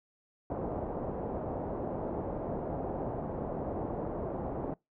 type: low-pass noise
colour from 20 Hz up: white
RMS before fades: -36 dBFS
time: 0.5-4.74 s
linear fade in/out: 2 ms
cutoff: 720 Hz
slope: 24 dB/octave
effects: noise-tail reverb RT60 0.2 s tail -24 dB re dry